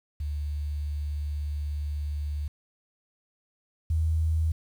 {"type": "tone pair in turn", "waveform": "sine", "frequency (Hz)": [73.6, 79.83], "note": ["D2", "D#2"], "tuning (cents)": [4, 45], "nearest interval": "minor second", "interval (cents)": 141, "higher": "second", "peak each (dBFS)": [-28, -22], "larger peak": "second", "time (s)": [[0.2, 2.48], [3.9, 4.52]], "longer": "first", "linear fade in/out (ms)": 5, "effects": ["9-bit"]}